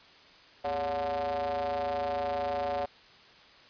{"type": "ring-modulated tone", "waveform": "square", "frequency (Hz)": 79.2, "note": "D#2", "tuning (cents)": 31, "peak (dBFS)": -27, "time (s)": [0.64, 2.86], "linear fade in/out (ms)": 10, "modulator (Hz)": 647, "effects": ["white hiss -55 dBFS RMS until 3.69 s", "resampled to 11025 Hz"]}